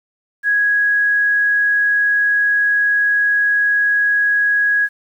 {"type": "tone", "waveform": "sine", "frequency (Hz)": 1661.2, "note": "G#6", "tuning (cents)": 0, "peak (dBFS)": -12, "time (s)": [0.43, 4.89], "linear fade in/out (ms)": 50, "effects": ["8-bit"]}